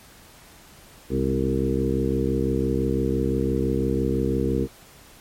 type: harmonic tone with a mistuned harmonic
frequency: 65.9 Hz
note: C2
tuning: 13 cents sharp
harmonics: 1 / 2 / 3 / 4 / 5 / 6 / 7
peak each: -28 / -28 / -28 / -28 / -28 / -28 / -28 dBFS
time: 1.09-4.68 s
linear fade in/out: 50 ms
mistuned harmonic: 3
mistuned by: +52 cents
effects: pink hiss -49 dBFS RMS until 5.2 s + MP3 64 kbps

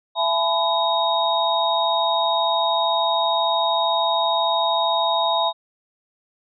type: tone cluster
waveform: sine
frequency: 670 / 850 / 1003 / 3745 Hz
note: E5 / G#5 / B5 / A#7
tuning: +28 / +40 / +26 / +7 cents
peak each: -23 dBFS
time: 0.15-5.53 s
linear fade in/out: 50 ms
effects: none

